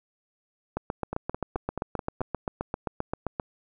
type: two click trains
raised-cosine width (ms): 1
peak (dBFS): -17 / -14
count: 6 / 21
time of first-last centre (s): 1.13-2.208 / 0.77-3.398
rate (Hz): 4.64 / 7.61
effects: none